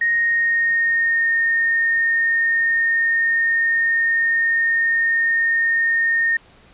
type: tone with pitch glide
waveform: sine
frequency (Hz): 1864.7 to 1835.8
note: A#6 to A#6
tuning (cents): 0 to -27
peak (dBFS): -15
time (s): 0.01-6.37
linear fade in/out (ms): 5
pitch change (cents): -27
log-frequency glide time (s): 0.12-1.3
effects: pink hiss -50 dBFS RMS until 6.73 s + resampled to 8000 Hz